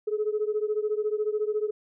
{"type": "beating tone pair", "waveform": "sine", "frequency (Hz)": [420, 434], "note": ["G#4", "A4"], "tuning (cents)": [19, -24], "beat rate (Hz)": 14, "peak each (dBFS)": [-26, -28], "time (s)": [0.07, 1.71], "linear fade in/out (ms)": 10, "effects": ["tanh soft clip ceiling -18 dBFS"]}